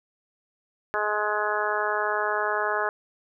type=harmonic tone; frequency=210.4 Hz; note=G#3; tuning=23 cents sharp; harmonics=2 / 3 / 4 / 5 / 6 / 7 / 8; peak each=-31 / -31 / -31 / -31 / -31 / -31 / -31 dBFS; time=0.94-2.89 s; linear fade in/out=0 ms; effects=none